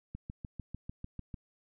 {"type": "click train", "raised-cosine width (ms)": 5, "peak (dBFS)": -28, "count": 9, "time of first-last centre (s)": [0.15, 1.342], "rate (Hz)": 6.71, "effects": []}